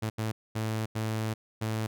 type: tone bursts at uneven times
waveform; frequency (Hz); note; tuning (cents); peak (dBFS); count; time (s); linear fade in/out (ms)
sawtooth; 110; A2; 0; -25; 5; 0.02-0.1 / 0.18-0.32 / 0.55-0.86 / 0.95-1.34 / 1.61-1.87; 10
effects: none